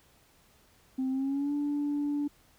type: tone with pitch glide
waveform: sine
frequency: 261.6 to 290.3 Hz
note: C4 to D4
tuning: 0 to -20 cents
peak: -26 dBFS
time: 0.98-2.28 s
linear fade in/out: 10 ms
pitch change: +180 cents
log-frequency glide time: 1.1-1.53 s
effects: tanh soft clip ceiling -25 dBFS + pink hiss -63 dBFS RMS until 2.58 s